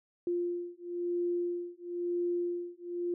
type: beating tone pair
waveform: sine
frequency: 349.2 / 350.2 Hz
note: F4 / F4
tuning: 0 / +5 cents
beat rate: 1 Hz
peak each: -34 / -34 dBFS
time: 0.27-3.14 s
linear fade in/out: 2 ms
effects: none